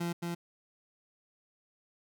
30% pulse tone with echo, 171.5 Hz, F3, 31 cents flat, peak -29 dBFS, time 0-0.13 s, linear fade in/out 10 ms, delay 220 ms, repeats 1, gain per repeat -2 dB, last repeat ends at 0.35 s, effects none

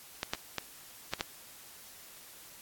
clicks, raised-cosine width 0.2 ms, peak -14 dBFS, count 5, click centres 0.231 / 0.335 / 0.583 / 1.136 / 1.209 s, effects white hiss -52 dBFS RMS until 2.61 s + AAC 64 kbps

